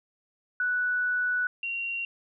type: tone pair in turn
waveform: sine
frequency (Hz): 1480 / 2754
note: F#6 / F7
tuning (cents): 0 / -25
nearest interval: major seventh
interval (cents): 1075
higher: second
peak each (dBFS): -24 / -29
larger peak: first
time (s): 0.6-1.47 / 1.63-2.05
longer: first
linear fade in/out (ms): 2
effects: none